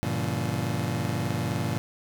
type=chord; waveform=30% pulse; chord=G diminished seventh; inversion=none; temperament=just; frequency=98 / 117.6 / 141.12 / 169.34 Hz; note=G2 / Bb2 / Db3 / Fb3; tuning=0 / +16 / +31 / +47 cents; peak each=-30 / -28 / -30 / -30 dBFS; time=0.03-1.78 s; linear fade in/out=0 ms; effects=none